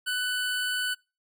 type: tone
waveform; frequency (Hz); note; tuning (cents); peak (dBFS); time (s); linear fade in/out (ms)
25% pulse; 1494; F#6; +16; -23; 0.06-0.95; 20
effects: noise-tail reverb RT60 0.3 s tail -26 dB re dry